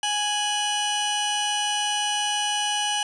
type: tone pair together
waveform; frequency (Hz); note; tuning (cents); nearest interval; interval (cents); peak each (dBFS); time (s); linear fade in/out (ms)
sawtooth; 830.6 / 2960; G#5 / F#7; 0 / 0; octave + minor seventh; 2200; -22; 0.03-3.03; 2
effects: resampled to 24000 Hz + 9-bit